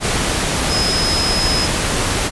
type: tone in noise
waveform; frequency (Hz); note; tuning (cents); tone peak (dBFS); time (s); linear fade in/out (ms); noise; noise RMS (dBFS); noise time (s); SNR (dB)
sine; 5100; D#8; +42; -18; 0.68-1.69; 50; pink; -18; 0-2.31; -3
effects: resampled to 24000 Hz